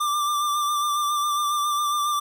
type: tone with vibrato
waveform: square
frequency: 1182 Hz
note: D6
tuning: 11 cents sharp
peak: -22 dBFS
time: 0-2.2 s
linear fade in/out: 10 ms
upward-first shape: sine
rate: 7.3 Hz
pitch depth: 28 cents each way
effects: none